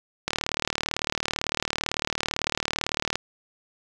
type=click train; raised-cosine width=0.2 ms; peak=-7 dBFS; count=110; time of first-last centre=0.28-3.156 s; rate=37.9 Hz; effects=none